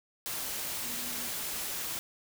sine tone in noise, 241.8 Hz, B3, 36 cents flat, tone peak -47 dBFS, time 0.85-1.28 s, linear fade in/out 0 ms, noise white, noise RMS -36 dBFS, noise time 0.26-1.99 s, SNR -14 dB, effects none

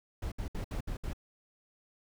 brown noise bursts, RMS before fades -36 dBFS, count 6, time 0.22-1.133 s, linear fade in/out 5 ms, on 98 ms, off 65 ms, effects none

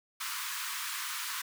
pink high-pass noise, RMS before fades -37 dBFS, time 0.2-1.42 s, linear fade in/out 10 ms, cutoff 970 Hz, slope 96 dB/octave, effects none

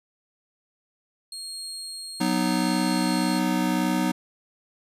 30% pulse tone with tremolo, 4255 Hz, C8, 28 cents sharp, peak -30 dBFS, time 1.32-3.39 s, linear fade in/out 2 ms, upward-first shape triangle, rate 0.74 Hz, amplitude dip 30%
square chord, B major, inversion second, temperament just, 185.21 / 246.9 / 308.7 Hz, F#3 / B3 / D#4, +2 / 0 / -14 cents, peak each -27 dBFS, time 2.2-4.12 s, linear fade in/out 10 ms
effects resampled to 32000 Hz

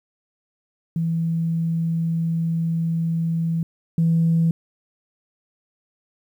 sine tone pair in turn, 165 / 165 Hz, E3 / E3, +2 / +2 cents, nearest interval unison, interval 0 cents, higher neither, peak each -19 / -14 dBFS, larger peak second, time 0.96-3.63 / 3.98-4.51 s, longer first, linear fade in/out 2 ms, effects tanh soft clip ceiling -11 dBFS + 9-bit

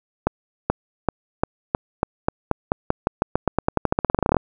accelerating click train, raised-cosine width 1 ms, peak -3 dBFS, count 30, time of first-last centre 0.27-4.367 s, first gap 430 ms, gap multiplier 0.9, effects none

